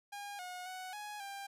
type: tone with pitch steps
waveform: sawtooth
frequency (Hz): 812 / 725 / 742 / 835 / 795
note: G#5 / F#5 / F#5 / G#5 / G5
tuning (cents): -39 / -35 / +5 / +9 / +24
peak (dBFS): -39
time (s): 0.12-1.47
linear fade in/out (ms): 10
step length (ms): 270
effects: resampled to 32000 Hz